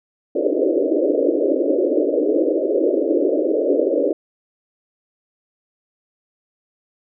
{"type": "band-pass noise", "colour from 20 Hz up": "pink", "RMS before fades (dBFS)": -18, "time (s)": [0.35, 4.13], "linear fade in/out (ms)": 5, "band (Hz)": [280, 600], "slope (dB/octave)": 96, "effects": []}